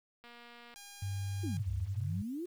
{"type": "click train", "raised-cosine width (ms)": 0.3, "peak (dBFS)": -38, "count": 120, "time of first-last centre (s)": [0.24, 0.74], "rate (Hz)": 238}
{"type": "tone", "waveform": "5% pulse", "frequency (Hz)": 810, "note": "G#5", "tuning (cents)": -43, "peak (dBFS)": -37, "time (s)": [0.76, 1.57], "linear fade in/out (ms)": 0}
{"type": "tone with pitch glide", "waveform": "sine", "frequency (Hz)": [98.6, 97.69], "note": ["G2", "G2"], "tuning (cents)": [11, -5], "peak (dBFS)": -34, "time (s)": [1.02, 2.22], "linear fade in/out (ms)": 5, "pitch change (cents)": -16, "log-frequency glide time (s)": [1.53, 1.89]}
{"type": "exponential two-way sweep", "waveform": "sine", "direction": "down then up", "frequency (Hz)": [370, 61.74, 370], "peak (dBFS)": -36, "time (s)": [1.43, 2.46], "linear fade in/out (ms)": 10, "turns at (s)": 1.72}
{"effects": ["10-bit"]}